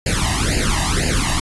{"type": "noise with flanger", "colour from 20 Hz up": "pink", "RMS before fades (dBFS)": -18, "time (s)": [0.06, 1.4], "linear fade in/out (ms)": 5, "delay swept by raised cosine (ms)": [0.42, 1.07], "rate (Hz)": 2, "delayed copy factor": 1, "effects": ["resampled to 24000 Hz"]}